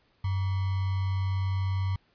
sine tone with sample-and-hold, 95.5 Hz, G2, 45 cents flat, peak -25 dBFS, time 0.24-1.96 s, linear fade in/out 5 ms, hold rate 1050 Hz, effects pink hiss -67 dBFS RMS until 2.14 s + resampled to 11025 Hz

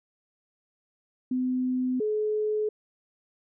sine tone pair in turn, 254.3 / 426.6 Hz, C4 / G#4, -49 / +46 cents, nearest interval major sixth, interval 895 cents, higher second, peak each -24 dBFS, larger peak neither, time 1.31-2 / 2-2.69 s, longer neither, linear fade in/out 5 ms, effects none

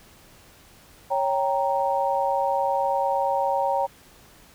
sine chord, G diminished, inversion second, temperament equal, 554.4 / 784 / 932.3 Hz, Db5 / G5 / Bb5, 0 / 0 / 0 cents, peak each -25 dBFS, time 1.1-3.87 s, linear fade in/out 20 ms, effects pink hiss -52 dBFS RMS until 4.54 s

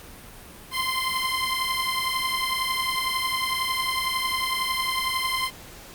15% pulse beating tone pair, 1036 / 1047 Hz, C6 / C6, -17 / +1 cents, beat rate 11 Hz, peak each -20 / -21 dBFS, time 0.71-5.51 s, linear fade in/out 50 ms, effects pink hiss -44 dBFS RMS until 5.94 s + Opus 48 kbps

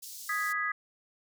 pink high-pass noise, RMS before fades -44 dBFS, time 0.02-0.53 s, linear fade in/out 10 ms, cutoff 4700 Hz, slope 24 dB/octave
sine chord, G# minor, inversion second, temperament equal, 1244.5 / 1661.2 / 1975.5 Hz, D#6 / G#6 / B6, 0 / 0 / 0 cents, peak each -33 / -33 / -33 dBFS, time 0.29-0.72 s, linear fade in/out 5 ms
effects none

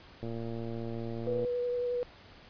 click train, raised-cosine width 2 ms, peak -26 dBFS, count 141, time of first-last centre 0.23-1.447 s, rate 115 Hz
sine tone with vibrato, 488.9 Hz, B4, 18 cents flat, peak -29 dBFS, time 1.27-2.03 s, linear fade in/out 0 ms, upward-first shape sine, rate 11 Hz, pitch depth 12 cents each way
effects pink hiss -54 dBFS RMS until 2.49 s + resampled to 11025 Hz

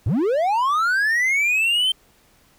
triangle linear sweep, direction up, 77.78 to 3136 Hz, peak -15 dBFS, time 0.06-1.92 s, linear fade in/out 5 ms, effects pink hiss -57 dBFS RMS until 2.58 s

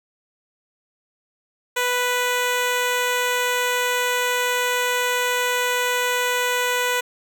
10% pulse tone, 493.9 Hz, B4, in tune, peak -11 dBFS, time 1.76-7.01 s, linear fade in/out 10 ms, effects none

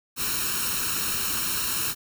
white noise with comb filter, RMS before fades -27 dBFS, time 0.16-1.95 s, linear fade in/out 50 ms, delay 0.73 ms, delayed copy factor +0.75, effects none

